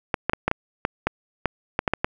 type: clicks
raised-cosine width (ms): 0.5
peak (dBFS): -5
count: 12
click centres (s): 0.142 / 0.296 / 0.334 / 0.48 / 0.514 / 0.851 / 1.07 / 1.457 / 1.791 / 1.878 / 1.936 / 2.045
effects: none